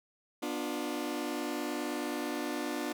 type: chord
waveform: sawtooth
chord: B diminished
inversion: none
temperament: just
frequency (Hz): 246.9 / 296.3 / 355.6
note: B3 / D4 / F4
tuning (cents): 0 / +15 / +31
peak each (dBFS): -35 / -32 / -35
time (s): 0.42-2.93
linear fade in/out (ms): 10
effects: none